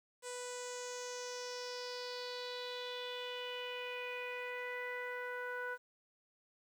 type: tone with low-pass filter sweep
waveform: sawtooth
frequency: 494.1 Hz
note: B4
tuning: 1 cent sharp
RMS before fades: -43 dBFS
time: 0.22-5.78 s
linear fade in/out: 50 ms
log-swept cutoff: 8300 to 1500 Hz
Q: 4.8
effects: 11-bit